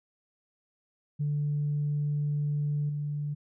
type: tone with level steps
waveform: sine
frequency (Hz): 146.83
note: D3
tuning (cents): 0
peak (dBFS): -25 / -29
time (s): 1.19-3.35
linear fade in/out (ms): 20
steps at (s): 2.89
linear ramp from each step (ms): 5
effects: tanh soft clip ceiling -22 dBFS